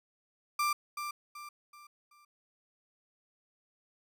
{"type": "tone with echo", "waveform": "35% pulse", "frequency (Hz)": 1183, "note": "D6", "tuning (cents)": 12, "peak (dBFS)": -26, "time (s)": [0.59, 0.73], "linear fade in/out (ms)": 5, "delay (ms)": 380, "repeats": 4, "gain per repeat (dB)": -8, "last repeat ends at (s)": 2.25, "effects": []}